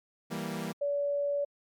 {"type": "chord", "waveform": "sawtooth", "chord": "E diminished", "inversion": "none", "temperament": "equal", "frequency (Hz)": [164.81, 196, 233.1], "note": ["E3", "G3", "Bb3"], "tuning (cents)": [0, 0, 0], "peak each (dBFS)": -34, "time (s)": [0.3, 0.73], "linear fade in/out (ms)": 20}
{"type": "tone", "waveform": "sine", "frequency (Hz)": 572, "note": "D5", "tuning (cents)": -46, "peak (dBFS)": -27, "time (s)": [0.81, 1.45], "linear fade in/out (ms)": 10}
{"effects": ["MP3 96 kbps"]}